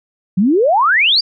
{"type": "exponential sweep", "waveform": "sine", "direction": "up", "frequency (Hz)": [173.3, 4978], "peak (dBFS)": -9, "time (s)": [0.37, 1.21], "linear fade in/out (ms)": 10, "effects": []}